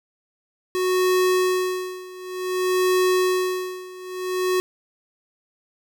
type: tone with tremolo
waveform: square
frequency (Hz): 368.2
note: F#4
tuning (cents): -8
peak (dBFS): -17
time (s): 0.75-4.6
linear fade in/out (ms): 0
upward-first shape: sine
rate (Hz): 0.55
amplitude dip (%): 90
effects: none